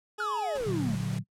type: tone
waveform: 20% pulse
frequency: 422.3 Hz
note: G#4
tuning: 29 cents sharp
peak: -31 dBFS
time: 0.18-0.58 s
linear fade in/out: 10 ms
type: exponential sweep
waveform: triangle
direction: down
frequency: 1480 to 198.4 Hz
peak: -27 dBFS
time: 0.2-0.95 s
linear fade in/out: 2 ms
type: noise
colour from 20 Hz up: pink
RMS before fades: -43 dBFS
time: 0.55-1.19 s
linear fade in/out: 5 ms
type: chord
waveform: sine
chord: Bb augmented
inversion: none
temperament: equal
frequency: 116.54 / 146.83 / 185 Hz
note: Bb2 / D3 / F#3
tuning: 0 / 0 / 0 cents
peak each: -33 dBFS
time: 0.64-1.24 s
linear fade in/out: 50 ms
effects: noise-tail reverb RT60 0.1 s tail -26 dB re dry + low-pass 10000 Hz 12 dB/octave